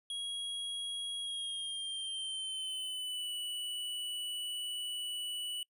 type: tone with pitch glide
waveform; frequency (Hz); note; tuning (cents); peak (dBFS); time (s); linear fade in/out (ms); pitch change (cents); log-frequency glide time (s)
square; 3300 to 2957; G#7 to F#7; -12 to -2; -37; 0.1-5.63; 2; -190; 1.23-3.32
effects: noise-tail reverb RT60 0.1 s tail -25 dB re dry + resampled to 32000 Hz